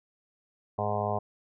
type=harmonic tone; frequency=103.83 Hz; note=G#2; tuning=in tune; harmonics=1 / 2 / 4 / 5 / 6 / 7 / 8 / 9 / 10; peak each=-34 / -38 / -36 / -39 / -33 / -33 / -37 / -38 / -38 dBFS; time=0.78-1.19 s; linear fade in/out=10 ms; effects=none